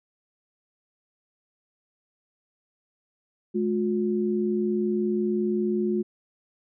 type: tone pair together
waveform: sine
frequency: 213 / 358.3 Hz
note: G#3 / F4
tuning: +44 / +44 cents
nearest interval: major sixth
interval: 900 cents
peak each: -25 dBFS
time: 3.54-6.03 s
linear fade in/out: 20 ms
effects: none